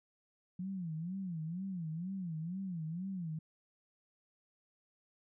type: tone with vibrato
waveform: sine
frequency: 174.61 Hz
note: F3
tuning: in tune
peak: -37 dBFS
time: 0.59-3.39 s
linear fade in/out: 5 ms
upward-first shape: sine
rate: 2.1 Hz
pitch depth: 190 cents each way
effects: none